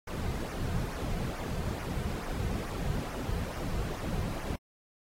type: noise with flanger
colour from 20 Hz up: brown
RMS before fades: -34 dBFS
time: 0.07-4.56 s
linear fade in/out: 5 ms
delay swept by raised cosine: 0.24 to 3.64 ms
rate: 2.3 Hz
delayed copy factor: -0.65
effects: AAC 48 kbps